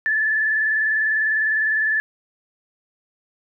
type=tone with vibrato; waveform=sine; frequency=1740 Hz; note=A6; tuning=20 cents flat; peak=-17 dBFS; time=0.06-2 s; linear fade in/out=0 ms; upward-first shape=sine; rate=20 Hz; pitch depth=42 cents each way; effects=none

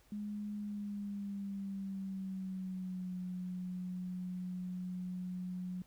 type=tone with pitch glide; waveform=sine; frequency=207.7 to 181.86 Hz; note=G#3 to F#3; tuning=0 to -30 cents; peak=-38 dBFS; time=0.12-5.82 s; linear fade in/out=2 ms; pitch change=-230 cents; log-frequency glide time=0.57-3.17 s; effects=added 50 Hz sine -70 dBFS peak until 5.86 s + pink hiss -68 dBFS RMS until 5.86 s

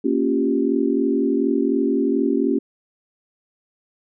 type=chord; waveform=sine; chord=G half-diminished seventh; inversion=first; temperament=equal; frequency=233.1 / 277.2 / 349.2 / 392 Hz; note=Bb3 / Db4 / F4 / G4; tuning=0 / 0 / 0 / 0 cents; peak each=-23 / -20 / -24 / -23 dBFS; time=0.04-2.59 s; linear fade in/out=10 ms; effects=none

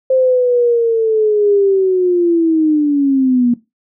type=linear sweep; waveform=sine; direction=down; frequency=525 to 237.1 Hz; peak=-9 dBFS; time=0.1-3.54 s; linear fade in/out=5 ms; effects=noise-tail reverb RT60 0.2 s tail -17 dB re dry

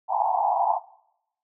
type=band-pass noise; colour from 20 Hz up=pink; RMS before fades=-23 dBFS; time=0.08-0.8 s; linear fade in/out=50 ms; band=690 to 980 Hz; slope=96 dB/octave; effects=noise-tail reverb RT60 0.8 s tail -20 dB re dry

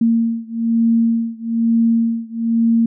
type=beating tone pair; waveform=sine; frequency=229 / 230.1 Hz; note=A#3 / A#3; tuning=-31 / -22 cents; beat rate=1.1 Hz; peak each=-16 / -17 dBFS; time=0.01-2.86 s; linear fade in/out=5 ms; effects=none

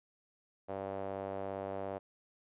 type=tone with band-pass filter; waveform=sawtooth; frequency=97.4 Hz; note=G2; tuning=11 cents flat; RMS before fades=-40 dBFS; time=0.68-1.99 s; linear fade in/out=20 ms; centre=610 Hz; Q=2.6; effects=resampled to 8000 Hz

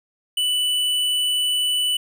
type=tone with tanh clipping; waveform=triangle; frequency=2976 Hz; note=F#7; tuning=9 cents sharp; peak=-20 dBFS; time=0.37-1.97 s; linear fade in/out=5 ms; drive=17 dB; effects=none

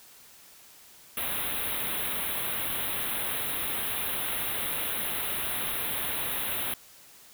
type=band-stop noise; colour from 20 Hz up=white; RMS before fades=-31 dBFS; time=1.17-6.74 s; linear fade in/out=2 ms; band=3900 to 9600 Hz; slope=96 dB/octave; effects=white hiss -53 dBFS RMS until 7.33 s

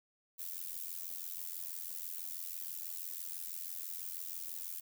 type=noise with amplitude modulation; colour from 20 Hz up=violet; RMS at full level=-39 dBFS; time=0.38-4.81 s; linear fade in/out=20 ms; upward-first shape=sine; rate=86.1 Hz; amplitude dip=90%; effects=none

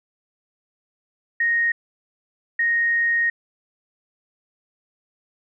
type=tone bursts at uneven times; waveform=sine; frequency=1864.7 Hz; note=A#6; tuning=in tune; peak=-17 dBFS; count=2; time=1.4-1.72 / 2.59-3.3 s; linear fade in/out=5 ms; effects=none

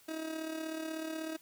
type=tone with amplitude modulation; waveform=30% pulse; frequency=318.4 Hz; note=D#4; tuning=40 cents sharp; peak=-32 dBFS; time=0.08-1.37 s; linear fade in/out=10 ms; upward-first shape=sine; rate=36.3 Hz; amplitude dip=55%; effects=white hiss -62 dBFS RMS until 1.41 s

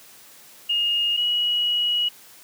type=tone pair in turn; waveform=sine; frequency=2848 / 2910 Hz; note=F7 / F#7; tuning=+33 / -29 cents; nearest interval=unison; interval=38 cents; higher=second; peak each=-19 dBFS; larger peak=neither; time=0.69-1.17 / 1.17-2.09 s; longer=second; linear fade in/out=10 ms; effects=white hiss -48 dBFS RMS until 2.43 s + high-pass 100 Hz 12 dB/octave

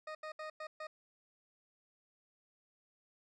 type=tone bursts at uneven times; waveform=20% pulse; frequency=620 Hz; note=D#5; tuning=6 cents flat; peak=-37 dBFS; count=5; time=0.07-0.15 / 0.23-0.32 / 0.39-0.5 / 0.6-0.67 / 0.8-0.87 s; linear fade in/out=5 ms; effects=low-pass 4000 Hz 12 dB/octave

